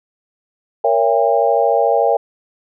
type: chord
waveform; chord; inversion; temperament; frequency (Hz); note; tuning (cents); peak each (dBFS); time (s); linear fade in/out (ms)
sine; A# diminished seventh; none; just; 466.2 / 559.4 / 671.3 / 805.5; A#4 / C#5 / E5 / G5; 0 / +16 / +31 / +47; -17; 0.84-2.17; 5
effects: none